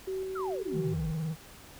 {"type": "tone with tremolo", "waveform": "sine", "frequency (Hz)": 379.2, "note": "F#4", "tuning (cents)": 43, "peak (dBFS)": -31, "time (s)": [0.07, 0.94], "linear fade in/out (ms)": 10, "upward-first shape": "square", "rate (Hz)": 3.1, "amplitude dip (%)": 25}
{"type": "exponential sweep", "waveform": "sine", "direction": "down", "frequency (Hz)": [1473, 41.2], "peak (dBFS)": -35, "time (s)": [0.35, 1.12], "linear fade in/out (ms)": 10}
{"type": "tone with vibrato", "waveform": "triangle", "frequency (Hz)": 158.8, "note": "D#3", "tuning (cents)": 36, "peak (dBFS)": -28, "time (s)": [0.72, 1.36], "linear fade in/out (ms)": 50, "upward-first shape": "sine", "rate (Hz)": 19, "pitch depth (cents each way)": 82}
{"effects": ["pink hiss -51 dBFS RMS until 1.79 s"]}